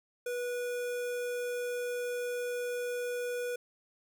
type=tone with notch filter; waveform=square; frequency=488.4 Hz; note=B4; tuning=19 cents flat; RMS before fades=-35 dBFS; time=0.26-3.56 s; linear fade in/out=5 ms; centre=4200 Hz; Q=1.7; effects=11-bit